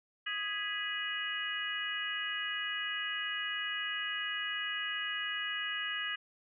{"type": "harmonic tone with a mistuned harmonic", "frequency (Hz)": 415.3, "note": "G#4", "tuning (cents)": 0, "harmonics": [3, 4, 5, 6, 7], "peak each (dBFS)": [-44, -38, -40, -45, -38], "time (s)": [0.26, 6.16], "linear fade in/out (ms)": 10, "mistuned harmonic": 5, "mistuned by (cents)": -86, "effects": []}